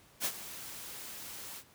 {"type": "noise with ADSR envelope", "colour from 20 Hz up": "white", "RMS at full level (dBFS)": -31, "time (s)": [0.2, 1.64], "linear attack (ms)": 50, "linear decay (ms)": 66, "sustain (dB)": -14, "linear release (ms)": 69, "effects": ["pink hiss -61 dBFS RMS until 1.74 s", "high-pass 60 Hz 12 dB/octave"]}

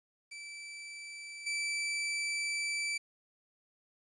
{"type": "tone with level steps", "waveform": "sawtooth", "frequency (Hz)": 2322, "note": "D7", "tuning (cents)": -20, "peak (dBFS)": [-40, -29], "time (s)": [0.31, 2.98], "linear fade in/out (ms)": 10, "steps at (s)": 1.46, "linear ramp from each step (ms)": 10, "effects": ["resampled to 24000 Hz", "11-bit"]}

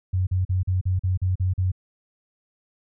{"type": "tone bursts", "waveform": "sine", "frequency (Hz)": 92.5, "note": "F#2", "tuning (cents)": 0, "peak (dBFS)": -19, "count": 9, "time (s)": [0.13, 1.718], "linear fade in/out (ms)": 10, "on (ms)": 140, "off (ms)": 41, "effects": []}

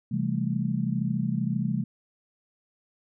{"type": "chord", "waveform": "sine", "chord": "A minor seventh", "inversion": "first", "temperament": "just", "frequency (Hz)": [132, 165, 198, 220], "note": ["C3", "E3", "G3", "A3"], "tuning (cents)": [16, 2, 18, 0], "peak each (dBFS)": -30, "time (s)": [0.11, 1.84], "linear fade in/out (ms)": 10, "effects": []}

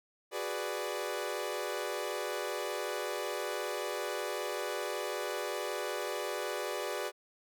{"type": "chord", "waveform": "sawtooth", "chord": "G# half-diminished seventh", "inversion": "third", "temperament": "equal", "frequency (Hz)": [370, 415.3, 493.9, 587.3], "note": ["F#4", "G#4", "B4", "D5"], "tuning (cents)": [0, 0, 0, 0], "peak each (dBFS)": [-37, -36, -36, -35], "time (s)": [0.31, 7.12], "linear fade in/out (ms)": 50, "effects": []}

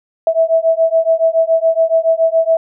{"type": "beating tone pair", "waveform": "sine", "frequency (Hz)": [650, 657.1], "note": ["E5", "E5"], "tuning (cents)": [-24, -6], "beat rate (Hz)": 7.1, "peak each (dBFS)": -13, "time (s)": [0.27, 2.57], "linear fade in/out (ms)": 2, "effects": []}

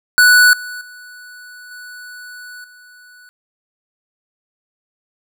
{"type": "tone with level steps", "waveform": "square", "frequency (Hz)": 1480, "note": "F#6", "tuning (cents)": 0, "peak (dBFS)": [-7, -27, -36, -33, -42], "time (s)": [0.18, 3.29], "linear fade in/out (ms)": 0, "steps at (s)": [0.53, 0.81, 1.71, 2.64], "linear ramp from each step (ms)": 2, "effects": []}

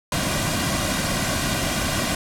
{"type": "noise with comb filter", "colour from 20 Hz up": "pink", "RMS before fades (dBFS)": -23, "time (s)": [0.12, 2.15], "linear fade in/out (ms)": 2, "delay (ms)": 2.3, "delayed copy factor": -0.6, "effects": ["low-pass 11000 Hz 12 dB/octave"]}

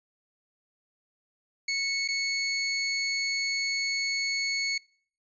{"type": "tone with dropouts", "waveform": "25% pulse", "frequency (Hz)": 2205, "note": "C#7", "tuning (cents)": -10, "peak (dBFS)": -23, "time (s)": [1.68, 4.78], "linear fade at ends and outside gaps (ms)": 5, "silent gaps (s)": [2.078, 2.085], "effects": ["noise-tail reverb RT60 0.5 s tail -24 dB re dry", "resampled to 22050 Hz"]}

